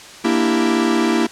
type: chord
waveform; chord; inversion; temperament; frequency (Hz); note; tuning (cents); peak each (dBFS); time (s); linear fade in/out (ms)
45% pulse; E half-diminished seventh; second; equal; 233.1 / 293.7 / 329.6 / 392; Bb3 / D4 / E4 / G4; 0 / 0 / 0 / 0; -19 / -23 / -18 / -23; 0.24-1.27; 10
effects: white hiss -38 dBFS RMS until 1.31 s + low-pass 7000 Hz 12 dB/octave